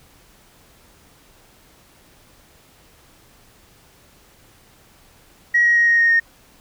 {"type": "tone with pitch steps", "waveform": "sine", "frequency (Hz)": [1905, 1892.9, 1880.9, 1869, 1857.2, 1845.4], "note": ["A#6", "A#6", "A#6", "A#6", "A#6", "A#6"], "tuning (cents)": [37, 26, 15, 4, -7, -18], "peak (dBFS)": -11, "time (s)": [5.54, 6.2], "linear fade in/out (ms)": 10, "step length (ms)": 110, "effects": ["tanh soft clip ceiling -7 dBFS", "pink hiss -52 dBFS RMS until 6.6 s"]}